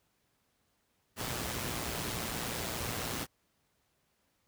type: noise with amplitude modulation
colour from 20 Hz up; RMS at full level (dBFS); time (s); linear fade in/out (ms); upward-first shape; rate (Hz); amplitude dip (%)
pink; -34; 1.16-3.27; 50; sine; 118; 50
effects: pink hiss -75 dBFS RMS until 4.47 s + high-pass 60 Hz 12 dB/octave